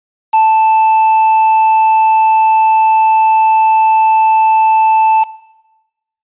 triangle tone with quantisation, 880 Hz, A5, in tune, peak -4 dBFS, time 0.33-5.24 s, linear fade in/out 10 ms, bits 4, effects noise-tail reverb RT60 1.0 s tail -19 dB re dry + resampled to 8000 Hz

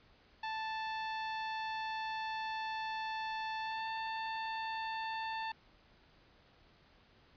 sawtooth tone with pitch glide, 880 to 889.7 Hz, A5 to A5, 0 to +19 cents, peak -33 dBFS, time 0.43-5.52 s, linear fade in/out 5 ms, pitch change +19 cents, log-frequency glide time 3.59-3.87 s, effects pink hiss -65 dBFS RMS until 7.36 s + resampled to 11025 Hz

